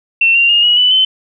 sine tone with pitch steps, 2700 / 2768 / 2838 / 2909 / 2982 / 3057 Hz, E7 / F7 / F7 / F#7 / F#7 / G7, +41 / -16 / +27 / -30 / +13 / -44 cents, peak -7 dBFS, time 0.21-1.05 s, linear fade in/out 5 ms, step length 140 ms, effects none

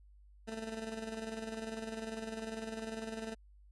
20% pulse tone with tremolo, 222.4 Hz, A3, 19 cents sharp, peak -33 dBFS, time 0.47-3.35 s, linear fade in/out 20 ms, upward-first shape square, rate 20 Hz, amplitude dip 50%, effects added 50 Hz sine -57 dBFS peak until 3.71 s + resampled to 24000 Hz

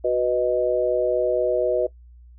sine chord, B major, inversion second, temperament equal, 370 / 493.9 / 622.3 Hz, F#4 / B4 / D#5, 0 / 0 / 0 cents, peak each -24 / -22 / -22 dBFS, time 0.04-1.87 s, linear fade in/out 10 ms, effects noise-tail reverb RT60 0.1 s tail -19 dB re dry + added 60 Hz sine -44 dBFS peak until 2.38 s

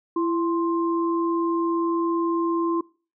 sine tone pair together, 335.3 / 1050.2 Hz, E4 / C6, +30 / +6 cents, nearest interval octave + minor sixth, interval 1976 cents, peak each -21 / -27 dBFS, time 0.16-2.81 s, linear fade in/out 5 ms, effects noise-tail reverb RT60 0.4 s tail -24 dB re dry

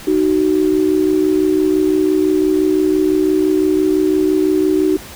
sine tone pair together, 309.4 / 375.3 Hz, D#4 / F#4, -10 / +25 cents, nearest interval minor third, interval 335 cents, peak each -14 dBFS, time 0.07-4.97 s, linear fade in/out 5 ms, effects pink hiss -34 dBFS RMS until 5.15 s

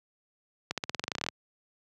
accelerating click train, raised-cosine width 0.2 ms, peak -13 dBFS, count 15, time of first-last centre 0.71-1.287 s, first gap 67 ms, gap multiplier 0.92, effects high-pass 100 Hz 12 dB/octave

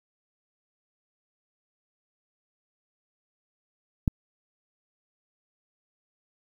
click, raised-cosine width 5 ms, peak -9 dBFS, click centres 4.078 s, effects 8-bit

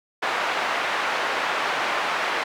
pink band-pass noise, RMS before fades -25 dBFS, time 0.22-2.44 s, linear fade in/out 10 ms, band 760 to 2300 Hz, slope 12 dB/octave, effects none

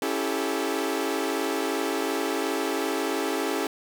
sawtooth chord, A dominant seventh, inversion first, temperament equal with one note detuned, 277.2 / 329.6 / 392 / 434.9 Hz, C#4 / E4 / G4 / A4, 0 / 0 / 0 / -20 cents, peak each -27 dBFS, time 0.02-3.67 s, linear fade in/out 2 ms, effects none

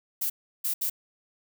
violet noise bursts at uneven times, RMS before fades -28 dBFS, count 3, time 0.21-0.3 / 0.64-0.74 / 0.81-0.9 s, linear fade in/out 10 ms, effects none

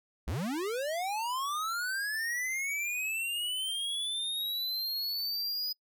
square linear sweep, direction up, 49 to 4978 Hz, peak -32 dBFS, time 0.27-5.73 s, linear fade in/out 10 ms, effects noise-tail reverb RT60 0.1 s tail -26 dB re dry

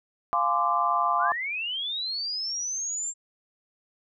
sine chord, D half-diminished seventh, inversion first, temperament equal with one note detuned, 698.5 / 830.6 / 1033.9 / 1174.7 Hz, F5 / Ab5 / C6 / D6, 0 / 0 / -21 / 0 cents, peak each -28 / -31 / -26 / -25 dBFS, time 0.33-1.32 s, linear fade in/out 0 ms
sine linear sweep, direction up, 1315 to 7459 Hz, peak -28 dBFS, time 1.18-3.14 s, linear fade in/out 50 ms
effects none

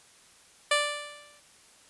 10% pulse tone with exponential decay, 587.3 Hz, D5, in tune, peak -12 dBFS, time 0.71-1.4 s, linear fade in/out 5 ms, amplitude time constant 150 ms, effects white hiss -57 dBFS RMS until 1.89 s + resampled to 24000 Hz

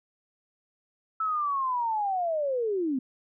sine linear sweep, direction down, 1318.5 to 246.9 Hz, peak -25 dBFS, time 1.2-2.99 s, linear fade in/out 5 ms, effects none

